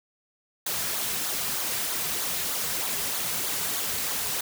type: noise with flanger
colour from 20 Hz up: white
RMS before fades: -29 dBFS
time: 0.66-4.41 s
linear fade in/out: 5 ms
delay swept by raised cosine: 0.36 to 3.66 ms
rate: 3.2 Hz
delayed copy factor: -0.55
effects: none